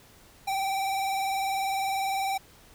square tone with vibrato, 779 Hz, G5, 11 cents flat, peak -27 dBFS, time 0.47-2.38 s, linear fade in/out 10 ms, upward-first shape sine, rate 20 Hz, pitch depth 42 cents each way, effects pink hiss -55 dBFS RMS until 2.74 s

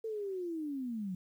sine linear sweep, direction down, 452.5 to 176.8 Hz, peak -35 dBFS, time 0.04-1.15 s, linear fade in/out 5 ms, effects 11-bit

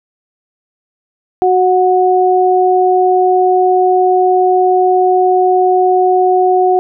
sine tone pair together, 370 / 733.2 Hz, F#4 / F#5, 0 / -16 cents, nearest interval octave, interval 1184 cents, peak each -10 dBFS, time 1.42-6.79 s, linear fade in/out 0 ms, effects none

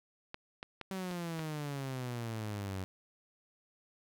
clicks, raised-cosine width 0.3 ms, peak -25 dBFS, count 5, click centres 0.344 / 0.629 / 0.813 / 1.112 / 1.393 s
sawtooth exponential sweep, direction down, 193 to 92.5 Hz, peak -33 dBFS, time 0.91-2.84 s, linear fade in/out 0 ms
effects none

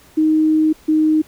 sine tone pair in turn, 312.1 / 310.9 Hz, D#4 / D#4, +5 / -1 cents, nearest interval unison, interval 6 cents, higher first, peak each -11 dBFS, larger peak neither, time 0.17-0.73 / 0.88-1.22 s, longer first, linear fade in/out 10 ms, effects pink hiss -48 dBFS RMS until 1.27 s

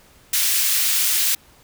white high-pass noise, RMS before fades -19 dBFS, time 0.33-1.35 s, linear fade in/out 5 ms, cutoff 2100 Hz, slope 12 dB/octave, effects pink hiss -52 dBFS RMS until 1.63 s

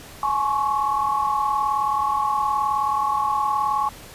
sine tone cluster, 844 / 1081 / 1120 Hz, G#5 / C#6 / C#6, +28 / -44 / +18 cents, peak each -23 / -25 / -23 dBFS, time 0.23-3.89 s, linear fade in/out 2 ms, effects pink hiss -42 dBFS RMS until 4.14 s + resampled to 32000 Hz

